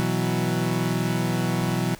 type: chord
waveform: 30% pulse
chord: B suspended fourth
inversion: none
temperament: equal with one note detuned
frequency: 123.47 / 164.24 / 185 Hz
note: B2 / E3 / F#3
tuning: 0 / -6 / 0 cents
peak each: -24 dBFS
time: 0-1.95 s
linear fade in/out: 0 ms
effects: pink hiss -46 dBFS RMS until 1.99 s